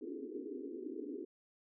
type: band-pass noise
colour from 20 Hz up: white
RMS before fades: -44 dBFS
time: 0.01-1.25 s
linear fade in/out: 10 ms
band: 250 to 440 Hz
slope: 96 dB/octave
effects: none